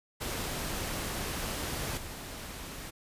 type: noise with level steps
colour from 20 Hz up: pink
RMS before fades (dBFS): -35 / -42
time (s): 0.2-2.91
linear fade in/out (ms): 20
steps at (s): 1.97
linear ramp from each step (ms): 10
effects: resampled to 32000 Hz